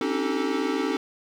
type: tone cluster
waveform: square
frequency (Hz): 266.1 / 286.3 / 314 / 385.2 / 441.1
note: C4 / D4 / D#4 / G4 / A4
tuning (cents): +29 / -44 / +16 / -30 / +4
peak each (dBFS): -31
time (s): 0.01-0.97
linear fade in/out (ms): 2
effects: low-pass 5000 Hz 12 dB/octave + 9-bit